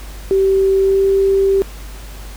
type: tone with pitch glide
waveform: sine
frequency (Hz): 386.8 to 390.2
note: G4 to G4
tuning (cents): -23 to -8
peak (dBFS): -10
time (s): 0.31-1.62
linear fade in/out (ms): 0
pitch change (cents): +15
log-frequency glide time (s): 0.78-1.04
effects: added 50 Hz sine -30 dBFS peak until 2.36 s + pink hiss -38 dBFS RMS until 2.36 s